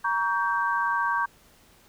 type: chord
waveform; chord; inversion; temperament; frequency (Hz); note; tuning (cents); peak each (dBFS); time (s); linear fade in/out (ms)
sine; G diminished; first; just; 940.8 / 1128.9 / 1568; Bb5 / Db6 / G6; +16 / +31 / 0; -27; 0.04-1.26; 10
effects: pink hiss -57 dBFS RMS until 1.88 s